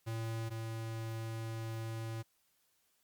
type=tone pair in turn; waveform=square; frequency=113.1 / 112.7 Hz; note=A2 / A2; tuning=+48 / +42 cents; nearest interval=unison; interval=6 cents; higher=first; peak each=-37 / -39 dBFS; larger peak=first; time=0.06-0.5 / 0.5-2.23 s; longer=second; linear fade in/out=20 ms; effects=white hiss -75 dBFS RMS until 3.03 s + Opus 48 kbps